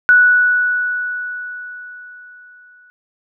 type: tone with exponential decay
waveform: sine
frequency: 1475 Hz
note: F#6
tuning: 6 cents flat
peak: -5 dBFS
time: 0.09-2.9 s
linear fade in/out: 0 ms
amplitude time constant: 610 ms
effects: none